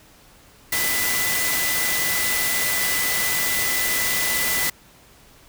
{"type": "tone in noise", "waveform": "sine", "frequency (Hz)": 1996, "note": "B6", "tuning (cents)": 18, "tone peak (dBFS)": -25, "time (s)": [0.72, 4.7], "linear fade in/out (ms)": 5, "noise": "white", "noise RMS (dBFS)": -23, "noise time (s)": [0.72, 4.7], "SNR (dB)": -5, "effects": ["pink hiss -51 dBFS RMS until 5.48 s"]}